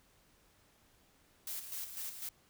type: noise with tremolo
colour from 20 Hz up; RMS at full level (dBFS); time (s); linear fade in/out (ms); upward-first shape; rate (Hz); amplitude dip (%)
blue; -41; 1.47-2.29; 2; square; 4; 55
effects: pink hiss -68 dBFS RMS until 2.49 s